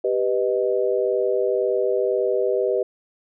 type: chord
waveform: sine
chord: G augmented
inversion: none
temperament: equal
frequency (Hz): 392 / 493.9 / 622.3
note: G4 / B4 / D#5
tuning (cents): 0 / 0 / 0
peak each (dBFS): -22 / -22 / -25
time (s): 0.04-2.83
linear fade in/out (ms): 5
effects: none

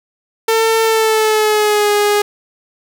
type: tone with pitch glide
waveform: sawtooth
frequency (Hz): 448.7 to 413.8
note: A4 to G#4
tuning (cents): +34 to -6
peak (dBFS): -7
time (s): 0.48-2.22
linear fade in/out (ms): 5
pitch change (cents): -140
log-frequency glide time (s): 0.82-1.91
effects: none

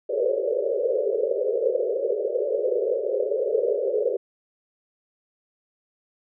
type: band-pass noise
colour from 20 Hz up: white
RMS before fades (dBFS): -24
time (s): 0.09-4.17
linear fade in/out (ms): 10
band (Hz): 390 to 570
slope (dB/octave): 96
effects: none

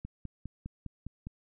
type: click train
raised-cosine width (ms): 5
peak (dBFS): -27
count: 7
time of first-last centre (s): 0.05-1.27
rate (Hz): 4.92
effects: none

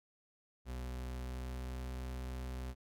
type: tone with pitch glide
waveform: 40% pulse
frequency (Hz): 62.5 to 63.37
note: B1 to B1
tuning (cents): +21 to +45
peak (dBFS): -39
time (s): 0.65-2.75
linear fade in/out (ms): 50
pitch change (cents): +24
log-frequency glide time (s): 0.8-1.82
effects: none

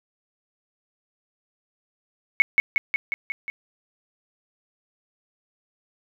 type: tone with echo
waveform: sine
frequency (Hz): 2204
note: C#7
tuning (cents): -11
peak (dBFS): -10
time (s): 2.4-2.42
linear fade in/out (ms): 0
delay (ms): 180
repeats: 6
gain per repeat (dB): -3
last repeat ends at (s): 3.5
effects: none

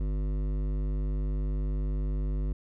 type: tone with hard clipping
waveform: sine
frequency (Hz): 50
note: G1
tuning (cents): +35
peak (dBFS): -29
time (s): 0-2.53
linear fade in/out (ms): 5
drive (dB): 14
effects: none

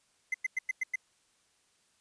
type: tone bursts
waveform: triangle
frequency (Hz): 2053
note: C7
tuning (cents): -33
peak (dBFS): -26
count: 6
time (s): 0.32-0.958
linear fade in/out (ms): 5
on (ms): 23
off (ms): 100
effects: white hiss -70 dBFS RMS until 2 s + resampled to 22050 Hz

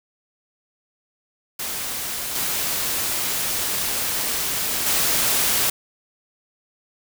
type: noise with level steps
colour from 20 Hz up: white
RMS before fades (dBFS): -28 / -24 / -20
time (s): 1.59-5.7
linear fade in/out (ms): 5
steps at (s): 2.35 / 4.86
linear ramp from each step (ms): 5
effects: none

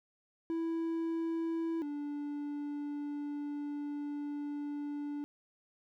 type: tone pair in turn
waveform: triangle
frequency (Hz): 329.6 / 290.9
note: E4 / D4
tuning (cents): 0 / -16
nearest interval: major second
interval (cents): 216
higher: first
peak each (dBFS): -30 / -34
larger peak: first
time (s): 0.5-1.82 / 1.82-5.24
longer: second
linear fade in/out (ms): 0
effects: none

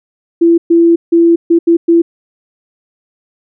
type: tone bursts at uneven times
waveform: sine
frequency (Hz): 336.7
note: E4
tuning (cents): +37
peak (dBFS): -4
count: 6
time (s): 0.41-0.58 / 0.7-0.96 / 1.12-1.36 / 1.5-1.59 / 1.67-1.77 / 1.88-2.02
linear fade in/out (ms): 10
effects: none

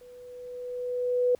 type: tone with level ramp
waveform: sine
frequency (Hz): 494.3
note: B4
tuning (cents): +1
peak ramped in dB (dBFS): -47 to -19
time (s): 0.01-1.35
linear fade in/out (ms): 2
effects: pink hiss -62 dBFS RMS until 1.39 s

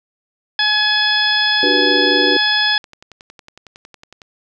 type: harmonic tone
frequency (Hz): 846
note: G#5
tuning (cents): +32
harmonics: 1 / 2 / 3 / 4 / 5 / 6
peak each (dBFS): -24 / -17 / -27 / -17 / -27 / -20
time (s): 0.59-2.78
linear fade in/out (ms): 2
type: chord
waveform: sine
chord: G major seventh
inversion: second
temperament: just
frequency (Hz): 294 / 367.5 / 392 / 490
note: D4 / F#4 / G4 / B4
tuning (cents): +2 / -12 / 0 / -14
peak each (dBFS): -20 / -20 / -23 / -20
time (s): 1.63-2.37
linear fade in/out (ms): 2
type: click train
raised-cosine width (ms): 0.2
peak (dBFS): -22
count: 17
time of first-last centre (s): 2.75-4.218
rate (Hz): 10.9
effects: none

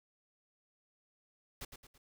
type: noise with echo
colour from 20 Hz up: pink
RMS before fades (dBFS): -44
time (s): 1.61-1.65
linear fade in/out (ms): 5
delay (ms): 110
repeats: 3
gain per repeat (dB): -7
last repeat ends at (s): 1.98
effects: none

